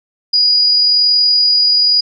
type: tone with amplitude modulation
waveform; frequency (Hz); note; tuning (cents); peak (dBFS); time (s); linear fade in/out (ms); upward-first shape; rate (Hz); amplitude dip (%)
sine; 4900; D#8; -27; -7; 0.33-2.01; 10; sine; 41; 25
effects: none